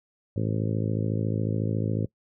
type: harmonic tone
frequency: 54 Hz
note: A1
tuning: 32 cents flat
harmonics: 2 / 3 / 4 / 5 / 6 / 7 / 8 / 9 / 10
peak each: -27 / -31 / -33 / -35 / -37 / -38 / -39 / -40 / -41 dBFS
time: 0.36-2.06 s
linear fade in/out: 5 ms
effects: noise-tail reverb RT60 0.1 s tail -22 dB re dry